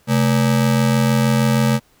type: ring-modulated tone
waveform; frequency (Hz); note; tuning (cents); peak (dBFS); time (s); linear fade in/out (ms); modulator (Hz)
square; 176.1; F3; +15; -11; 0.07-1.8; 50; 43.2
effects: pink hiss -56 dBFS RMS until 2 s